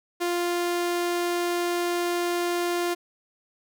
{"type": "tone", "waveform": "sawtooth", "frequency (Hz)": 349.2, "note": "F4", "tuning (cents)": 0, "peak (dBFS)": -20, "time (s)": [0.2, 2.95], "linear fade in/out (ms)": 20, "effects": []}